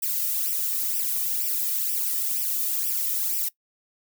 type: noise with flanger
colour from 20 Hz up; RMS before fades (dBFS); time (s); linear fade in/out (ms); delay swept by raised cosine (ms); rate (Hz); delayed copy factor
violet; -26; 0.02-3.49; 10; 0.36 to 1.66; 2.1; +1
effects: noise-tail reverb RT60 0.1 s tail -20 dB re dry